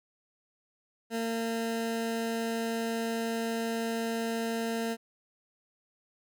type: tone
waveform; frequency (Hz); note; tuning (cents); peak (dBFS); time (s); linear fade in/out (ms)
20% pulse; 228.2; A#3; -37; -25; 1.1-4.97; 50
effects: none